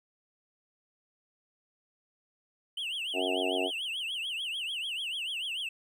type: tone with vibrato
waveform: triangle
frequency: 2960 Hz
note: F#7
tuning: in tune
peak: -31 dBFS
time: 2.77-5.69 s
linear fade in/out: 5 ms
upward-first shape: triangle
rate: 6.8 Hz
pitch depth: 240 cents each way
type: harmonic tone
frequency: 92.5 Hz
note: F#2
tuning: in tune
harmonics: 3 / 4 / 5 / 6 / 7 / 8 / 9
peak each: -36 / -34 / -36 / -43 / -34 / -38 / -46 dBFS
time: 3.13-3.71 s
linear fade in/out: 50 ms
effects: none